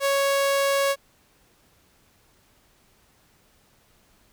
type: tone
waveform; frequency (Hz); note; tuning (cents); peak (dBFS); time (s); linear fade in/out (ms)
sawtooth; 554.4; C#5; 0; -16; 0-0.96; 50
effects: pink hiss -61 dBFS RMS until 4.32 s